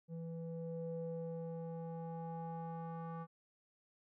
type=tone with low-pass filter sweep; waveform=square; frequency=165.4 Hz; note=E3; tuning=6 cents sharp; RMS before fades=-44 dBFS; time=0.08-3.27 s; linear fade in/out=50 ms; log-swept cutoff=370 to 1100 Hz; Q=4; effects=none